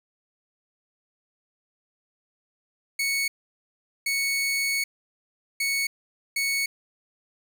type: tone bursts at uneven times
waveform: sawtooth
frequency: 2217 Hz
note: C#7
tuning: in tune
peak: -20 dBFS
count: 4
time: 2.99-3.28 / 4.06-4.84 / 5.6-5.87 / 6.36-6.66 s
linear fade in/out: 5 ms
effects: none